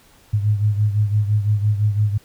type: beating tone pair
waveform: sine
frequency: 103.83 / 109.73 Hz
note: G#2 / A2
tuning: 0 / -4 cents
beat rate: 5.9 Hz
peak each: -16 / -22 dBFS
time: 0.33-2.18 s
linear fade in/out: 10 ms
effects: pink hiss -52 dBFS RMS until 2.24 s